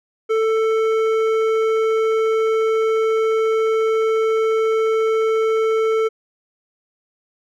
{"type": "tone with hard clipping", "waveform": "sine", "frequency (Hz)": 442.9, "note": "A4", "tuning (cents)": 11, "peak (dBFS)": -17, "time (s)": [0.29, 6.09], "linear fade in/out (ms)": 20, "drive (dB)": 10, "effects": []}